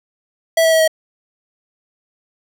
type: tone with pitch steps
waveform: square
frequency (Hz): 655 / 649 / 643 / 637.1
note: E5 / E5 / E5 / D#5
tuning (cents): -11 / -27 / -43 / +41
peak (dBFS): -11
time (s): 0.57-0.878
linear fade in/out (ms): 5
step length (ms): 77
effects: none